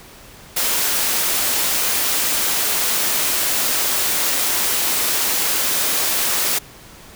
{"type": "high-pass noise", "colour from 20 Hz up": "white", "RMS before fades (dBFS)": -19, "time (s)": [0.56, 6.59], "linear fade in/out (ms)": 10, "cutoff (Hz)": 230, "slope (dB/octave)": 12, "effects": ["pink hiss -42 dBFS RMS until 7.15 s"]}